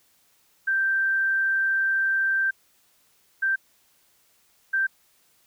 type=tone bursts at uneven times; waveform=sine; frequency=1568 Hz; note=G6; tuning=in tune; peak=-20 dBFS; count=3; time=0.67-2.51 / 3.42-3.56 / 4.73-4.87 s; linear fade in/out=10 ms; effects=white hiss -63 dBFS RMS until 5.46 s